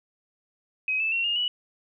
sine tone with pitch steps, 2532 / 2629 / 2729 / 2834 / 2942 Hz, D#7 / E7 / F7 / F7 / F#7, +30 / -5 / -41 / +25 / -11 cents, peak -23 dBFS, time 0.88-1.48 s, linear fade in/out 2 ms, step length 120 ms, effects none

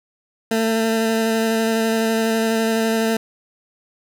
20% pulse tone with vibrato, 224.1 Hz, A3, 32 cents sharp, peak -12 dBFS, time 0.51-3.17 s, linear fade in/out 5 ms, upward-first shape square, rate 12 Hz, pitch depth 10 cents each way, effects none

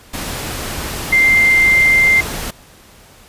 sine tone in noise, 2093 Hz, C7, in tune, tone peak -8 dBFS, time 1.12-2.21 s, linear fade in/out 10 ms, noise pink, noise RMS -24 dBFS, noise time 0.13-2.51 s, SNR +13 dB, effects pink hiss -44 dBFS RMS until 3.28 s + resampled to 32000 Hz

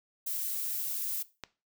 violet noise, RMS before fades -34 dBFS, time 0.26-1.23 s, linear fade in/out 10 ms
click, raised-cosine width 0.2 ms, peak -21 dBFS, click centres 1.437 s
effects noise-tail reverb RT60 0.3 s tail -18 dB re dry

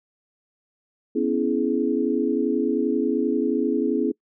sine chord, C# minor seventh, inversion third, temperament equal with one note detuned, 246.9 / 277.2 / 329.6 / 422.1 Hz, B3 / C#4 / E4 / G#4, 0 / 0 / 0 / +28 cents, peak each -25 dBFS, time 1.15-4.12 s, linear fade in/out 10 ms, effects noise-tail reverb RT60 0.1 s tail -25 dB re dry

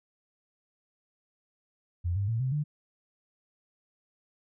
sine tone with pitch steps, 87.31 / 99.72 / 113.88 / 130.06 / 148.54 Hz, F2 / G2 / A#2 / C3 / D3, 0 / +30 / -40 / -10 / +20 cents, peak -26 dBFS, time 2.04-2.64 s, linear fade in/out 20 ms, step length 120 ms, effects none

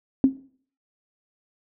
sine tone with exponential decay, 266.5 Hz, C4, 32 cents sharp, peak -9 dBFS, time 0.24-0.37 s, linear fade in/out 1 ms, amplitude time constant 28 ms, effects noise-tail reverb RT60 0.5 s tail -18 dB re dry

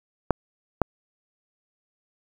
clicks, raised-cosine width 1 ms, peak -4 dBFS, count 2, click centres 0.307 / 0.817 s, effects 7-bit

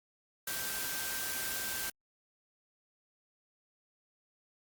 sine tone in noise, 1565 Hz, G6, 3 cents flat, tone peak -43 dBFS, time 0.47-1.9 s, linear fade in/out 5 ms, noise white, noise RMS -37 dBFS, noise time 0.47-1.9 s, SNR -9 dB, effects Opus 48 kbps

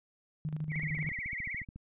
sine tone with tremolo, 153.7 Hz, D#3, 21 cents flat, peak -31 dBFS, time 0.45-1.09 s, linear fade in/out 0 ms, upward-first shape square, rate 13 Hz, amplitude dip 60%
sine tone with vibrato, 2092 Hz, C7, 1 cent flat, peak -35 dBFS, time 0.69-1.65 s, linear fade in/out 50 ms, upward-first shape triangle, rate 16 Hz, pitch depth 190 cents each way
click train, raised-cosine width 5 ms, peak -33 dBFS, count 15, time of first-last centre 0.76-1.76 s, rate 14 Hz
effects resampled to 8000 Hz

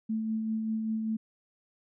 sine tone with tremolo, 220.4 Hz, A3, 3 cents sharp, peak -27 dBFS, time 0.09-1.17 s, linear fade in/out 10 ms, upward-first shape sine, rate 5.1 Hz, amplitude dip 30%, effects none

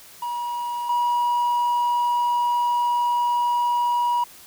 triangle tone pair in turn, 960 / 963.4 Hz, B5 / B5, -49 / -43 cents, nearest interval unison, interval 6 cents, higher second, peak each -23 / -16 dBFS, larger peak second, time 0.22-0.89 / 0.89-4.24 s, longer second, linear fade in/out 5 ms, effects tanh soft clip ceiling -12 dBFS + white hiss -46 dBFS RMS until 4.46 s

